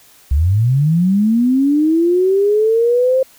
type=linear sweep; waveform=sine; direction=up; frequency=64 to 530 Hz; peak=-10 dBFS; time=0.31-3.23 s; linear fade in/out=5 ms; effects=white hiss -47 dBFS RMS until 3.38 s